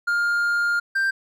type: tone pair in turn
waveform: triangle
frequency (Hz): 1408 / 1575.7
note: F6 / G6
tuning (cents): +14 / +9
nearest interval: major second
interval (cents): 195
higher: second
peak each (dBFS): -17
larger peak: neither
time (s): 0.07-0.8 / 0.95-1.11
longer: first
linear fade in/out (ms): 10
effects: none